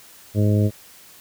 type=harmonic tone; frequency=104.2 Hz; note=G#2; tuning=6 cents sharp; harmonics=1 / 2 / 3 / 4 / 5 / 6; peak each=-16 / -22 / -26 / -28 / -30 / -32 dBFS; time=0.34-0.71 s; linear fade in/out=50 ms; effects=white hiss -47 dBFS RMS until 1.2 s